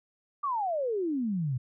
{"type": "exponential sweep", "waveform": "sine", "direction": "down", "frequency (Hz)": [1197, 119.3], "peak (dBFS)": -27, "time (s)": [0.43, 1.58], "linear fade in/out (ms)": 10, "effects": []}